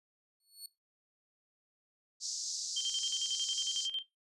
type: tone with exponential growth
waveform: 20% pulse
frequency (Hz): 4405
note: C#8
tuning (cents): -12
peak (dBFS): -35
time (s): 0.4-0.66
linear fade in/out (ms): 2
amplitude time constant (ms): 56
type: band-pass noise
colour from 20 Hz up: white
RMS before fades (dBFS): -39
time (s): 2.2-3.89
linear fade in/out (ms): 50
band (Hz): 4500 to 7000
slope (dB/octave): 48
type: tone with tremolo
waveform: sine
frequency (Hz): 3153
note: G7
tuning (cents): +9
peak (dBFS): -31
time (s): 2.76-4.03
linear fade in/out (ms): 10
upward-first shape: square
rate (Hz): 11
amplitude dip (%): 65
effects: noise-tail reverb RT60 0.2 s tail -17 dB re dry + resampled to 32000 Hz